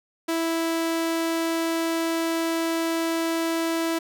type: tone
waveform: sawtooth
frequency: 329.4 Hz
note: E4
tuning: 1 cent flat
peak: -19 dBFS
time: 0.28-3.99 s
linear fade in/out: 10 ms
effects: none